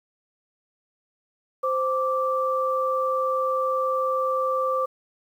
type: tone pair together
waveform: sine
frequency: 521.2 / 1170 Hz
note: C5 / D6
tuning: -7 / -7 cents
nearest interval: octave + major second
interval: 1400 cents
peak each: -24 dBFS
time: 1.63-4.86 s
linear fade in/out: 10 ms
effects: 9-bit